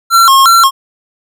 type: tone with vibrato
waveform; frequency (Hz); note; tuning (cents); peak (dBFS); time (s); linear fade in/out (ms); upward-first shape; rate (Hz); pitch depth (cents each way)
square; 1211; D#6; -47; -4; 0.1-0.71; 50; square; 2.8; 200
effects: none